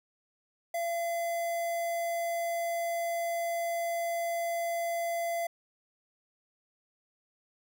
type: tone with notch filter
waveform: square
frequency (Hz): 680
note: F5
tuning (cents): -46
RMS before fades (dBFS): -32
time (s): 0.74-5.47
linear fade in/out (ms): 5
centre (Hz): 3900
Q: 1.2
effects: none